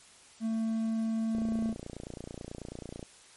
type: tone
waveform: triangle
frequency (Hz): 223.5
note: A3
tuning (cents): +27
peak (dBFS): -26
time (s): 0.4-1.75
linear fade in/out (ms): 50
type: click train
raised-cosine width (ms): 2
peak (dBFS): -27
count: 50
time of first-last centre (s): 1.35-3.028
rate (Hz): 29.2
effects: white hiss -56 dBFS RMS until 3.36 s + MP3 48 kbps